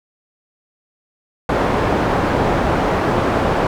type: low-pass noise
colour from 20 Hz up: white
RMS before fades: -17 dBFS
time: 1.49-3.67 s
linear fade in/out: 2 ms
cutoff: 810 Hz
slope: 12 dB/octave
effects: none